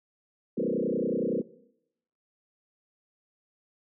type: tone with frequency modulation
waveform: sine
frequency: 353.9 Hz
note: F4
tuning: 23 cents sharp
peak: -25 dBFS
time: 0.57-1.42 s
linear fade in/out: 10 ms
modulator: 30.6 Hz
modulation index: 5.2
effects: noise-tail reverb RT60 0.8 s tail -19 dB re dry